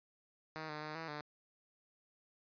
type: tone with pitch steps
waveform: 5% pulse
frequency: 157.4 / 151.5 / 153.3 / 162.7 / 149 Hz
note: D#3 / D#3 / D#3 / E3 / D3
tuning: +20 / -46 / -25 / -22 / +25 cents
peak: -31 dBFS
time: 0.56-1.21 s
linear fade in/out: 0 ms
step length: 130 ms
effects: resampled to 11025 Hz